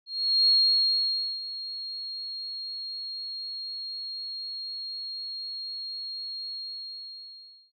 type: tone with ADSR envelope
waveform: sine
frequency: 4274 Hz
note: C8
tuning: 36 cents sharp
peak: -17 dBFS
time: 0.06-7.72 s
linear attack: 420 ms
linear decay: 920 ms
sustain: -16 dB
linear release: 1200 ms
effects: none